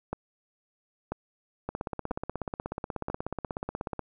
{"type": "two click trains", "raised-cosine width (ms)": 1, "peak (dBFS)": [-18, -17], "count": [39, 4], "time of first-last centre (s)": [[1.69, 3.993], [0.13, 3.1]], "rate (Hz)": [16.5, 1.01], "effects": []}